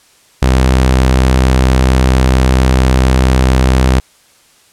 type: tone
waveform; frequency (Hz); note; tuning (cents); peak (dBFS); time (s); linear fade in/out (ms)
sawtooth; 64.4; C2; -27; -3; 0.42-4; 5
effects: white hiss -48 dBFS RMS until 4.72 s + low-pass 10000 Hz 12 dB/octave